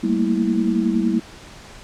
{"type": "tone cluster", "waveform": "sine", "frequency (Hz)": [195, 223.8, 234.4, 326.3], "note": ["G3", "A3", "A#3", "E4"], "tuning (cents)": [-9, 30, 10, -18], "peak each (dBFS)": -22, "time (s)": [0.03, 1.2], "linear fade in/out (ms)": 10, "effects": ["pink hiss -41 dBFS RMS until 1.83 s", "low-pass 7000 Hz 12 dB/octave"]}